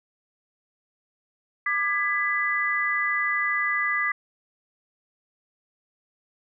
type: chord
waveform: sine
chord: G# diminished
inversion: second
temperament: just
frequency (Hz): 1196.1 / 1661.2 / 1993.5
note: D6 / G#6 / B6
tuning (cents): +31 / 0 / +16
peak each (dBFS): -28 / -29 / -24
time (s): 1.66-4.12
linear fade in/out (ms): 5
effects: none